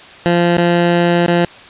15% pulse tone with dropouts, 173 Hz, F3, 16 cents flat, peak -4 dBFS, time 0.26-1.45 s, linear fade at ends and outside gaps 0 ms, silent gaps 0.571-0.581 / 1.263-1.281 s, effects white hiss -37 dBFS RMS until 1.69 s + resampled to 8000 Hz

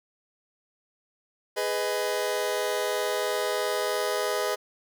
sawtooth chord, G# minor, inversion none, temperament just, 415.3 / 498.4 / 623 Hz, G#4 / B4 / D#5, 0 / +16 / +2 cents, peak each -26 dBFS, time 1.56-4.56 s, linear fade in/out 20 ms, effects none

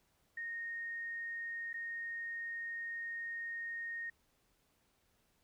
sine tone with dropouts, 1854 Hz, A#6, 10 cents flat, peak -39 dBFS, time 0.37-4.1 s, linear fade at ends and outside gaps 5 ms, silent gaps 1.731-1.74 s, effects pink hiss -75 dBFS RMS until 5.43 s

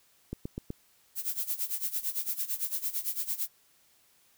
click train, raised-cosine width 3 ms, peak -22 dBFS, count 4, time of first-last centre 0.33-0.704 s, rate 8.02 Hz
violet noise with tremolo, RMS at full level -30 dBFS, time 1.15-3.49 s, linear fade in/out 50 ms, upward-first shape sine, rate 8.9 Hz, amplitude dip 85%
effects white hiss -65 dBFS RMS until 4.37 s

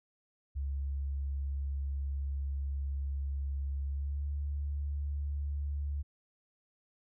sine tone with pitch glide, 69.3 to 71.79 Hz, C#2 to D2, 0 to -39 cents, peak -32 dBFS, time 0.55-6.03 s, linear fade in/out 20 ms, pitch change +61 cents, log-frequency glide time 3.86-4.28 s, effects none

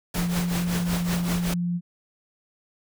sine tone, 174.61 Hz, F3, in tune, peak -23 dBFS, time 0.14-1.81 s, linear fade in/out 50 ms
pink noise with tremolo, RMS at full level -28 dBFS, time 0.14-1.54 s, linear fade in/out 5 ms, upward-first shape triangle, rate 5.3 Hz, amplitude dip 80%
effects none

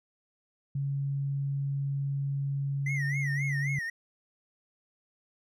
sine tone with pitch glide, 139.3 to 140.27 Hz, C#3 to C#3, +9 to +21 cents, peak -28 dBFS, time 0.75-3.79 s, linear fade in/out 5 ms, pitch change +12 cents, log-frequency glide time 2.8-2.98 s
triangle tone with vibrato, 1989 Hz, B6, 12 cents sharp, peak -30 dBFS, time 2.86-3.9 s, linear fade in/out 5 ms, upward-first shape sine, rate 3.8 Hz, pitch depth 160 cents each way
effects none

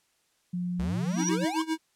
sine tone with pitch glide, 177.8 to 179.04 Hz, F3 to F3, +31 to +43 cents, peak -28 dBFS, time 0.53-1.45 s, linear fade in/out 10 ms, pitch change +12 cents, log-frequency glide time 1.17-1.33 s
square exponential sweep, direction up, 61.74 to 1108.7 Hz, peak -32 dBFS, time 0.79-1.62 s, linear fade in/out 5 ms
sine tone with exponential growth, 5770 Hz, F#8, 44 cents flat, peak -25 dBFS, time 1-1.29 s, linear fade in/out 2 ms, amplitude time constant 61 ms
square tone with tremolo, 319.6 Hz, D#4, 47 cents sharp, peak -25 dBFS, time 1.16-1.78 s, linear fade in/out 50 ms, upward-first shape sine, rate 7.5 Hz, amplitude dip 90%
effects white hiss -70 dBFS RMS until 1.95 s + low-pass 10000 Hz 12 dB/octave

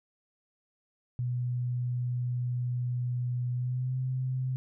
sine tone with pitch glide, 123.3 to 129.13 Hz, B2 to C3, -2 to -22 cents, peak -28 dBFS, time 1.19-4.56 s, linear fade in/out 0 ms, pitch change +80 cents, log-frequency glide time 3.53-3.98 s, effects none

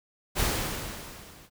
pink noise with level ramp, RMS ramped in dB -24 to -53 dBFS, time 0.35-1.5 s, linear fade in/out 50 ms, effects none

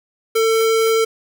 square tone, 448.1 Hz, A4, 32 cents sharp, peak -14 dBFS, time 0.35-1.05 s, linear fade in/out 10 ms, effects none

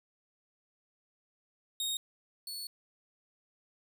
sawtooth tone pair in turn, 3729 / 4415 Hz, A#7 / C#8, 0 / -8 cents, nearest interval minor third, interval 292 cents, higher second, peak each -29 / -36 dBFS, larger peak first, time 1.8-1.97 / 2.47-2.67 s, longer second, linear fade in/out 2 ms, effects none

